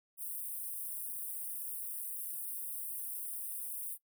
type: high-pass noise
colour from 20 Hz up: white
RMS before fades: -41 dBFS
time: 0.17-3.98 s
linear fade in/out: 50 ms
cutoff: 8700 Hz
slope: 96 dB/octave
effects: noise-tail reverb RT60 0.1 s tail -19 dB re dry

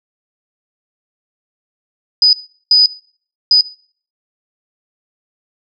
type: tone bursts at uneven times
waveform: sine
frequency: 4977 Hz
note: D#8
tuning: in tune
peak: -5 dBFS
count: 3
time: 2.22-2.33 / 2.71-2.86 / 3.51-3.61 s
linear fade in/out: 2 ms
effects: noise-tail reverb RT60 0.5 s tail -20 dB re dry

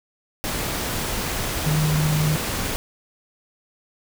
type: tone in noise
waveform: sine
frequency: 153.2 Hz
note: D#3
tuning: 27 cents flat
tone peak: -18 dBFS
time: 1.66-2.36 s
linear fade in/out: 0 ms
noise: pink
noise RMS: -26 dBFS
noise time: 0.44-2.76 s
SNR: +5 dB
effects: none

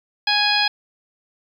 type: harmonic tone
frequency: 830.6 Hz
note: G#5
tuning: in tune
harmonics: 1 / 2 / 3 / 4 / 5 / 6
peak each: -23 / -23 / -23 / -23 / -23 / -23 dBFS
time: 0.27-0.68 s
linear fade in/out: 5 ms
effects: 8-bit

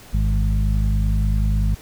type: harmonic tone with a mistuned harmonic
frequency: 51.91 Hz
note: G#1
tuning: in tune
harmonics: 1 / 2 / 3 / 4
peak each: -17 / -23 / -27 / -29 dBFS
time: 0.13-1.75 s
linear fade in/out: 10 ms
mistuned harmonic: 2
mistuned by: -27 cents
effects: pink hiss -44 dBFS RMS until 1.81 s

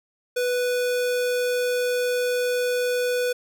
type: tone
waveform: square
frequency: 493.9 Hz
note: B4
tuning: in tune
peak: -22 dBFS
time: 0.36-3.33 s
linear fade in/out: 10 ms
effects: none

